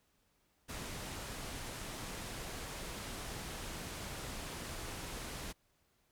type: low-pass noise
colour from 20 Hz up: pink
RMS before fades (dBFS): -44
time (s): 0.68-5.53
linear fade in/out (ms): 20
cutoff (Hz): 12000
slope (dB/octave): 24
effects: pink hiss -75 dBFS RMS until 6.11 s